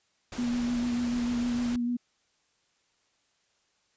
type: noise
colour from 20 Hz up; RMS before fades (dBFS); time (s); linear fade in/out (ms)
pink; -40; 0.32-1.76; 2
type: tone with vibrato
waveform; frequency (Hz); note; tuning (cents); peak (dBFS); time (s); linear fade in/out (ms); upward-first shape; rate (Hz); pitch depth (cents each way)
sine; 241.2; B3; -41; -26; 0.38-1.97; 10; sine; 6.7; 21
effects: white hiss -71 dBFS RMS until 3.96 s + resampled to 16000 Hz